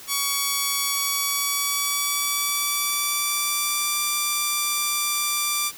5% pulse tone with pitch glide, 1125 to 1177.5 Hz, C#6 to D6, +25 to +4 cents, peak -10 dBFS, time 0.07-5.72 s, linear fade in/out 50 ms, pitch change +79 cents, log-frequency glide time 0.89-4.02 s, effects white hiss -42 dBFS RMS until 5.77 s

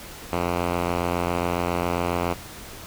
5% pulse tone with low-pass filter, 87.31 Hz, F2, in tune, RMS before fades -25 dBFS, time 0.32-2.34 s, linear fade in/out 10 ms, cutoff 2300 Hz, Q 0.91, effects pink hiss -40 dBFS RMS until 2.86 s

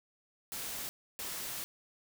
white noise bursts at uneven times, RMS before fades -40 dBFS, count 2, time 0.52-0.89 / 1.19-1.64 s, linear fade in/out 0 ms, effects none

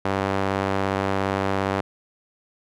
sawtooth tone with band-pass filter, 97.3 Hz, G2, 12 cents flat, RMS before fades -24 dBFS, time 0.05-1.81 s, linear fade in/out 5 ms, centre 850 Hz, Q 0.65, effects none

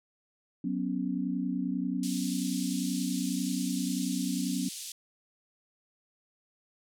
sine chord, F# suspended fourth, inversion none, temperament equal, 185 / 246.9 / 277.2 Hz, F#3 / B3 / C#4, 0 / 0 / 0 cents, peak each -33 dBFS, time 0.64-4.69 s, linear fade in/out 5 ms
white band-pass noise, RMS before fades -41 dBFS, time 2.03-4.92 s, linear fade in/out 2 ms, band 3100 to 10000 Hz, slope 24 dB/octave
effects none

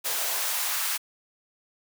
white noise with high-pass filter sweep, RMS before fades -28 dBFS, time 0.04-0.98 s, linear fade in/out 20 ms, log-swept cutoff 510 to 1200 Hz, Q 1.3, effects none

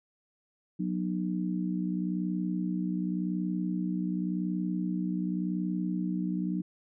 harmonic tone, 60.9 Hz, B1, 24 cents flat, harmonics 3 / 4 / 5, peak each -30 / -37 / -34 dBFS, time 0.79-6.62 s, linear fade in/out 10 ms, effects none

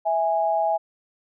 sine tone pair together, 656 / 826.5 Hz, E5 / G#5, -9 / -9 cents, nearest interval major third, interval 400 cents, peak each -22 / -22 dBFS, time 0.05-0.78 s, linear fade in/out 20 ms, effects none

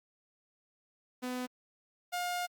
sawtooth tone pair in turn, 250.9 / 711.2 Hz, B3 / F5, +28 / +31 cents, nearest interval octave + tritone, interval 1803 cents, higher second, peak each -31 / -29 dBFS, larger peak second, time 1.22-1.47 / 2.12-2.47 s, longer second, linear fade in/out 20 ms, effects Opus 48 kbps

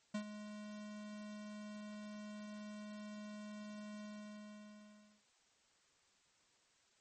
square tone with ADSR envelope, 210 Hz, G#3, 19 cents sharp, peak -37 dBFS, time 0.14-5.23 s, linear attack 9 ms, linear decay 84 ms, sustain -11 dB, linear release 1200 ms, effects white hiss -73 dBFS RMS until 7 s + MP3 32 kbps

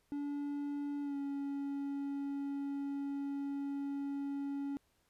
triangle tone with pitch glide, 287.1 to 280.2 Hz, D4 to C#4, -39 to +19 cents, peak -34 dBFS, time 0.12-4.77 s, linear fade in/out 0 ms, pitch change -42 cents, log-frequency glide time 1.02-1.16 s, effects pink hiss -75 dBFS RMS until 5.09 s + resampled to 32000 Hz

